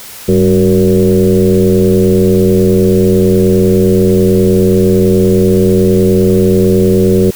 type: tone with frequency modulation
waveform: sine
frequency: 284.6 Hz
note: C#4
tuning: 46 cents sharp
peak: -5 dBFS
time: 0.28-7.31 s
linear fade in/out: 10 ms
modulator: 89.4 Hz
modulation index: 2.1
effects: white hiss -30 dBFS RMS until 7.35 s

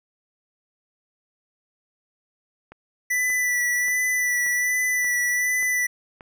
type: click train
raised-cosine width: 0.5 ms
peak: -27 dBFS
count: 7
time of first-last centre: 2.72-6.208 s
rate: 1.72 Hz
type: tone with vibrato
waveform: square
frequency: 1975.5 Hz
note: B6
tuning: in tune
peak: -21 dBFS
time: 3.1-5.87 s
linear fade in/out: 10 ms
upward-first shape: sine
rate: 1.3 Hz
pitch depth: 23 cents each way
effects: none

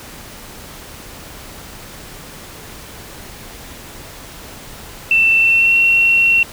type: tone with pitch glide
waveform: sine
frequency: 2677 to 2724 Hz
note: E7 to F7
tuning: +26 to -44 cents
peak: -9 dBFS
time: 5.11-6.43 s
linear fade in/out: 2 ms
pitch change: +30 cents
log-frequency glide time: 5.37-5.75 s
effects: pink hiss -35 dBFS RMS until 6.52 s

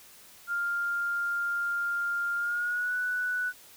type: tone with pitch glide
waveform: sine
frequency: 1400 to 1483.2 Hz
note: F6 to F#6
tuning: +4 to +4 cents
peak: -27 dBFS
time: 0.47-3.53 s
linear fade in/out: 50 ms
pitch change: +100 cents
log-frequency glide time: 2.37-2.96 s
effects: white hiss -53 dBFS RMS until 3.76 s

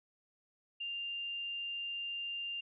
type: tone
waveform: sine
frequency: 2794 Hz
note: F7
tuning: in tune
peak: -37 dBFS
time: 0.8-2.61 s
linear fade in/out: 10 ms
effects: none

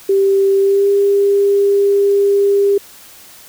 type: tone with pitch glide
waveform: sine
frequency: 391.7 to 400.6 Hz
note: G4 to G4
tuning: -1 to +38 cents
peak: -9 dBFS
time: 0.09-2.78 s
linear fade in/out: 5 ms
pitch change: +39 cents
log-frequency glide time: 0.59-0.89 s
effects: white hiss -40 dBFS RMS until 3.48 s

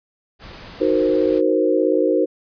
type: noise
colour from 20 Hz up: pink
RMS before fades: -38 dBFS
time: 0.39-1.42 s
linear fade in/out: 50 ms
type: chord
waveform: sine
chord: C half-diminished seventh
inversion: first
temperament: equal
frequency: 311.1 / 370 / 466.2 / 523.3 Hz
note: Eb4 / Gb4 / Bb4 / C5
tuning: 0 / 0 / 0 / 0 cents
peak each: -20 dBFS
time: 0.8-2.26 s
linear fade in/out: 20 ms
effects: resampled to 11025 Hz

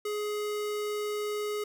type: tone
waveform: square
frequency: 418.8 Hz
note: G#4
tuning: 15 cents sharp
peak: -31 dBFS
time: 0.05-1.64 s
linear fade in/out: 5 ms
effects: none

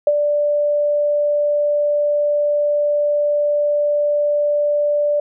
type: tone with ADSR envelope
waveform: sine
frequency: 587.3 Hz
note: D5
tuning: in tune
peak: -8 dBFS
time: 0.07-5.2 s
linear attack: 3 ms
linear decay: 41 ms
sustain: -6 dB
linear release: 4 ms
effects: none

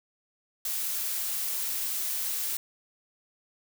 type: noise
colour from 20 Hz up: blue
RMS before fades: -31 dBFS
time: 0.65-2.57 s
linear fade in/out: 2 ms
effects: none

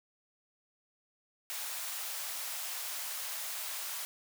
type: high-pass noise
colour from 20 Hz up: white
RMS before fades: -39 dBFS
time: 1.5-4.05 s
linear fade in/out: 0 ms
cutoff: 620 Hz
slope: 24 dB/octave
effects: none

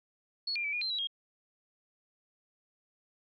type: tone with pitch steps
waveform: sine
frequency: 4364 / 2399 / 2303 / 2437 / 4127 / 3904 / 3250 Hz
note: C#8 / D7 / D7 / D#7 / C8 / B7 / G#7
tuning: -28 / +36 / -34 / -37 / -25 / -21 / -38 cents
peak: -31 dBFS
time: 0.47-1.072 s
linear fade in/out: 5 ms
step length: 86 ms
effects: none

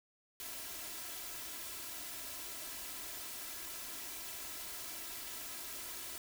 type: noise with comb filter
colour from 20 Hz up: white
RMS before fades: -45 dBFS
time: 0.4-6.18 s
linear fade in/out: 0 ms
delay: 3 ms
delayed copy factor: +0.7
effects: none

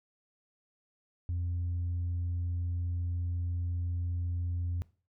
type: tone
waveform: sine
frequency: 87.2 Hz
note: F2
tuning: 2 cents flat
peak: -28 dBFS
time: 1.29-4.82 s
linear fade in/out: 0 ms
effects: noise-tail reverb RT60 0.4 s tail -22 dB re dry + tanh soft clip ceiling -28 dBFS

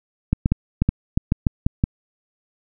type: clicks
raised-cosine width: 5 ms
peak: -4 dBFS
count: 10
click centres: 0.33 / 0.459 / 0.52 / 0.82 / 0.89 / 1.175 / 1.321 / 1.468 / 1.665 / 1.839 s
effects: none

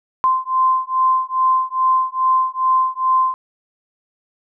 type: beating tone pair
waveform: sine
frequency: 1038 / 1040.4 Hz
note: C6 / C6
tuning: -14 / -10 cents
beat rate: 2.4 Hz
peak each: -17 dBFS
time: 0.24-3.34 s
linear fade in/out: 0 ms
effects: none

